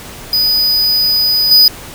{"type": "tone with level steps", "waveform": "square", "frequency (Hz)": 4970, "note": "D#8", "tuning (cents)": -3, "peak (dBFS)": [-10, -4], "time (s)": [0.33, 1.68], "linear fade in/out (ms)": 2, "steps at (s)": 1.51, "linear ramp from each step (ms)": 5, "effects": ["pink hiss -31 dBFS RMS until 1.94 s"]}